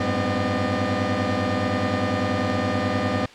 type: tone cluster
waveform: 20% pulse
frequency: 94.4 / 104.2 / 247.6 / 258.4 / 606 Hz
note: F#2 / G#2 / B3 / C4 / D#5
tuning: +35 / +6 / +5 / -21 / -46 cents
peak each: -23 dBFS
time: 0-3.26 s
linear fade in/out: 5 ms
effects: white hiss -45 dBFS RMS until 3.34 s + low-pass 4000 Hz 12 dB/octave